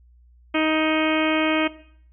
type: harmonic tone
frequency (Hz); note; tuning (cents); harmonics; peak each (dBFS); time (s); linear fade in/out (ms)
313.4; D#4; +13; 1 / 2 / 3 / 4 / 5 / 6 / 7 / 8 / 9 / 10; -21 / -26 / -31 / -29 / -32 / -34 / -29 / -29 / -35 / -33; 0.54-1.68; 10
effects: noise-tail reverb RT60 0.6 s tail -17 dB re dry + added 60 Hz sine -50 dBFS peak until 2.12 s